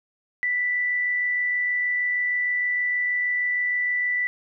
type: tone with amplitude modulation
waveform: sine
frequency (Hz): 1975.5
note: B6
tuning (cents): 0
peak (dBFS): -20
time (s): 0.43-4.27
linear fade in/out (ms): 0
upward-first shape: sine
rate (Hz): 86.4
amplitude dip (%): 25
effects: none